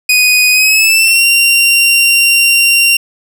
sawtooth tone with pitch glide, 2489 to 2762 Hz, D#7 to F7, 0 to -20 cents, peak -3 dBFS, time 0.09-2.97 s, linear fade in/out 5 ms, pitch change +180 cents, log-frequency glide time 0.51-1.25 s, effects none

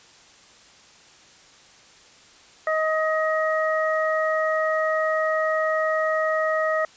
harmonic tone, 630 Hz, D#5, 21 cents sharp, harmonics 1 / 2 / 3, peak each -22 / -26 / -27 dBFS, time 2.67-6.85 s, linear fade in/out 2 ms, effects white hiss -51 dBFS RMS until 6.96 s + resampled to 16000 Hz

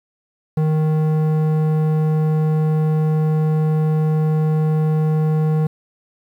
square tone with low-pass filter, 155.5 Hz, D#3, 1 cent flat, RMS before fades -17 dBFS, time 0.57-5.67 s, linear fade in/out 5 ms, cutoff 790 Hz, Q 0.52, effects 8-bit

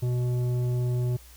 sine tone with tanh clipping, 123.47 Hz, B2, in tune, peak -25 dBFS, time 0.02-1.17 s, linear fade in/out 10 ms, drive 10 dB, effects added 60 Hz sine -49 dBFS peak until 1.36 s + white hiss -53 dBFS RMS until 1.36 s

